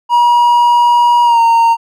triangle tone with pitch glide, 958 to 922.2 Hz, A#5 to A#5, +47 to -19 cents, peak -4 dBFS, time 0.09-1.77 s, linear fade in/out 50 ms, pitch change -66 cents, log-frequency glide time 1.24-1.4 s, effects none

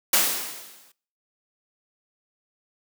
white noise with exponential decay, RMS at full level -17 dBFS, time 0.13-0.92 s, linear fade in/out 5 ms, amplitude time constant 170 ms, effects noise-tail reverb RT60 0.5 s tail -23 dB re dry + high-pass 200 Hz 12 dB/octave

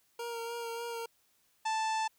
25% pulse tone with vibrato, 466.2 Hz, A#4, in tune, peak -33 dBFS, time 0.19-1.06 s, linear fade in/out 5 ms, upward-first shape sine, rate 3.4 Hz, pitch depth 21 cents each way
harmonic tone, 880 Hz, A5, in tune, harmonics 1 / 2 / 3 / 4 / 5 / 6 / 7 / 8 / 9 / 10, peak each -30 / -42 / -42 / -47 / -48 / -48 / -49 / -51 / -54 / -56 dBFS, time 1.65-2.08 s, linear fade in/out 10 ms
effects white hiss -71 dBFS RMS until 2.18 s

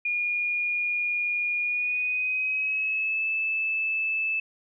sine tone with pitch glide, 2433 to 2623 Hz, D#7 to E7, -39 to -9 cents, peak -24 dBFS, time 0.05-4.4 s, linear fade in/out 5 ms, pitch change +130 cents, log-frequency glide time 1.61-3.26 s, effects none

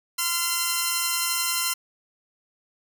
5% pulse tone pair together, 1028.4 / 1375 Hz, C6 / F6, -30 / -27 cents, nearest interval perfect fourth, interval 503 cents, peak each -14 dBFS, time 0.18-1.74 s, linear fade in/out 10 ms, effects none

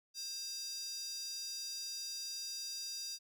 square tone with high-pass filter, 531 Hz, C5, 25 cents sharp, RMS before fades -43 dBFS, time 0.14-3.19 s, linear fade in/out 50 ms, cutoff 5100 Hz, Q 8.9, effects none

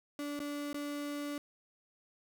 35% pulse tone with dropouts, 290 Hz, D4, 22 cents flat, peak -35 dBFS, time 0.19-1.38 s, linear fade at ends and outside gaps 1 ms, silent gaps 0.392-0.401 / 0.73-0.743 s, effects none

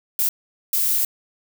violet noise bursts at uneven times, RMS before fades -20 dBFS, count 2, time 0.19-0.29 / 0.73-1.05 s, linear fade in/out 2 ms, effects none

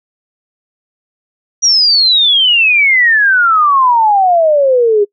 sine exponential sweep, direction down, 5820 to 400 Hz, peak -6 dBFS, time 1.62-5.05 s, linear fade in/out 20 ms, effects noise-tail reverb RT60 0.1 s tail -26 dB re dry

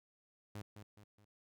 sawtooth tone with echo, 103.83 Hz, G#2, in tune, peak -40 dBFS, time 0.55-0.62 s, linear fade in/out 5 ms, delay 210 ms, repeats 3, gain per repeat -7 dB, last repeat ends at 1.25 s, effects none

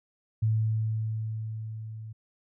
sine tone with level ramp, 110 Hz, A2, in tune, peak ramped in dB -21 to -38 dBFS, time 0.42-2.13 s, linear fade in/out 10 ms, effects none

